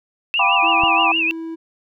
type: tone with vibrato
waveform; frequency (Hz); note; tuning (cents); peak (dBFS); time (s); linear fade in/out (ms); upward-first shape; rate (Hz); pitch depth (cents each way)
sine; 2637; E7; 0; -16; 0.34-1.31; 0; triangle; 6.3; 160
type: chord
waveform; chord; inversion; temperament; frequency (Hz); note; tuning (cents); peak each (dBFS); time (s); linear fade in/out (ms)
sine; G dominant seventh; third; equal; 698.5 / 784 / 987.8 / 1174.7; F5 / G5 / B5 / D6; 0 / 0 / 0 / 0; -24 / -20 / -19 / -21; 0.39-1.12; 5
type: tone with pitch glide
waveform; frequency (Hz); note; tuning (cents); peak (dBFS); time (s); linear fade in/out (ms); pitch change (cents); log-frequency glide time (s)
triangle; 329.6 to 326.8; E4 to E4; 0 to -15; -24; 0.62-1.56; 20; -15; 0.81-1.13
type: click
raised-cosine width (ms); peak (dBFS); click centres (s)
5; -18; 0.836
effects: none